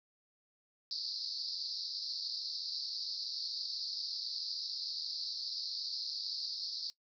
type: band-pass noise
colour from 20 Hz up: pink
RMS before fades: -40 dBFS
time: 0.91-6.9 s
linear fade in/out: 0 ms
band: 4200 to 5100 Hz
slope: 96 dB/octave
effects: noise-tail reverb RT60 0.1 s tail -18 dB re dry